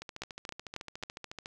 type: two click trains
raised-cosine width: 0.2 ms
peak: -19 / -24 dBFS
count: 4 / 21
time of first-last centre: 0.22-1.035 / 0.02-1.459 s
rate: 3.68 / 13.9 Hz
effects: none